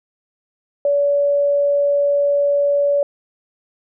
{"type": "tone", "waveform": "sine", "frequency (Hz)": 571, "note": "D5", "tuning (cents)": -49, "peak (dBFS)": -13, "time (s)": [0.85, 3.03], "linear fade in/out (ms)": 2, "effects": []}